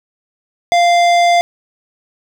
sine tone with hard clipping, 695 Hz, F5, 9 cents flat, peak -10 dBFS, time 0.72-1.41 s, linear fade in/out 0 ms, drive 15 dB, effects none

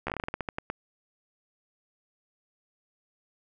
slowing click train, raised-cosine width 0.5 ms, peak -16 dBFS, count 14, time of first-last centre 0.07-0.7 s, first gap 13 ms, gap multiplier 1.2, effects none

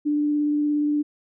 sine tone with vibrato, 295.6 Hz, D4, 11 cents sharp, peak -19 dBFS, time 0.05-1.03 s, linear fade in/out 20 ms, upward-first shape sine, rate 17 Hz, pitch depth 9 cents each way, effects none

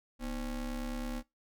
square ring-modulated tone, 138.59 Hz, C#3, in tune, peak -33 dBFS, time 0.19-1.23 s, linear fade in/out 50 ms, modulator 104 Hz, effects noise-tail reverb RT60 0.2 s tail -21 dB re dry

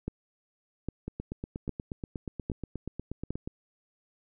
two click trains, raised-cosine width 3 ms, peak -19 / -22 dBFS, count 5 / 21, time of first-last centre 0.08-3.306 / 1.08-3.475 s, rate 1.24 / 8.35 Hz, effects none

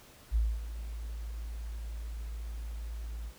sine tone with ADSR envelope, 55.5 Hz, A1, 16 cents sharp, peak -23 dBFS, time 0.31-3.33 s, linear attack 45 ms, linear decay 240 ms, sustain -13 dB, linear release 62 ms, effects pink hiss -56 dBFS RMS until 3.38 s

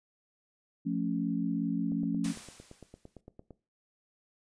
sine chord, F augmented, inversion none, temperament equal, 174.61 / 220 / 277.2 Hz, F3 / A3 / C#4, 0 / 0 / 0 cents, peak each -33 / -34 / -32 dBFS, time 0.85-2.33 s, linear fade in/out 20 ms
click train, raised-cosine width 2 ms, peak -34 dBFS, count 15, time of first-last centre 1.92-3.507 s, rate 8.82 Hz
white noise with exponential decay, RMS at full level -40 dBFS, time 2.24-3.21 s, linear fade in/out 5 ms, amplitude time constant 210 ms
effects noise-tail reverb RT60 0.3 s tail -18 dB re dry + resampled to 22050 Hz

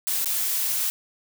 blue noise with dropouts, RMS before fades -25 dBFS, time 0.07-0.9 s, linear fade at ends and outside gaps 0 ms, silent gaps 0.245-0.258 s, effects none

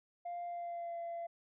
sine tone with pitch glide, 698 to 681.3 Hz, F5 to F5, -1 to -43 cents, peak -37 dBFS, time 0.25-1.27 s, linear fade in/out 10 ms, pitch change -42 cents, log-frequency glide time 0.45-0.98 s, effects tanh soft clip ceiling -37 dBFS

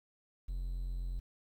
triangle tone, 44.1 Hz, F1, 18 cents sharp, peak -33 dBFS, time 0.48-1.2 s, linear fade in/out 10 ms, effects 11-bit

